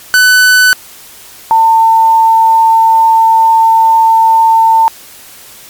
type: tone pair in turn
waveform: 45% pulse / sine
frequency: 1500 / 898.9 Hz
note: F#6 / A5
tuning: +23 / +37 cents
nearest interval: major sixth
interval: 886 cents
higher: first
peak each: -3 dBFS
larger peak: neither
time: 0.14-0.73 / 1.51-4.88 s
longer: second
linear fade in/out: 0 ms
effects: white hiss -34 dBFS RMS until 5.69 s + MP3 96 kbps